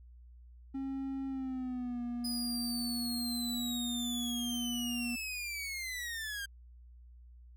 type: tone with pitch glide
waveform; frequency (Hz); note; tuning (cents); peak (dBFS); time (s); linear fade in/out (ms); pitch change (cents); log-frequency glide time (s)
triangle; 269.8 to 240.4; C#4 to B3; -47 to -46; -33; 0.74-5.16; 10; -199; 1.27-2.02
type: linear sweep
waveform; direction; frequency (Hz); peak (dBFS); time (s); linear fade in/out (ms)
sawtooth; down; 5000 to 1579; -34; 2.24-6.46; 10
effects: added 60 Hz sine -52 dBFS peak until 7.56 s